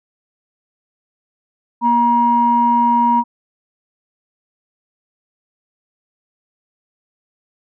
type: tone pair together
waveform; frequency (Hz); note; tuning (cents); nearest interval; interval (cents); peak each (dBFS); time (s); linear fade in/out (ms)
sine; 237.8 / 951; A#3 / A#5; +35 / +34; 2 octaves; 2399; -17 / -11; 1.81-3.24; 50
effects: tanh soft clip ceiling -3 dBFS